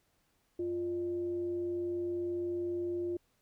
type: tone with frequency modulation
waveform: sine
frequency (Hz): 349.2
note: F4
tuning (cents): 0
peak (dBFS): -32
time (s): 0.59-3.17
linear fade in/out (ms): 5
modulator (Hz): 256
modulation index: 0.26
effects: pink hiss -74 dBFS RMS until 3.41 s